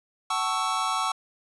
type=chord; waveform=square; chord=F# minor seventh; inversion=none; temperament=equal with one note detuned; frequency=754.7 / 880 / 1108.7 / 1318.5 Hz; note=F#5 / A5 / C#6 / E6; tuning=+34 / 0 / 0 / 0 cents; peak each=-33 / -33 / -29 / -30 dBFS; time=0.3-1.12 s; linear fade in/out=5 ms; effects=resampled to 24000 Hz